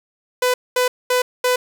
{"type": "tone bursts", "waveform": "sawtooth", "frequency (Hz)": 500, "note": "B4", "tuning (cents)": 21, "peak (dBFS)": -11, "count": 4, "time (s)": [0.42, 1.56], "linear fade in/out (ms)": 5, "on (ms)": 120, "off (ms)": 220, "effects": []}